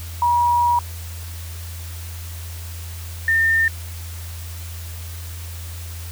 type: tone pair in turn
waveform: sine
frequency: 959 / 1810.4 Hz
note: A#5 / A6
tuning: +49 / +49 cents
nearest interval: major seventh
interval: 1100 cents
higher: second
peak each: -14 dBFS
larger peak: neither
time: 0.22-0.79 / 3.28-3.68 s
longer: first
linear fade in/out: 2 ms
effects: added 84 Hz sine -30 dBFS peak until 6.11 s + white hiss -39 dBFS RMS until 6.11 s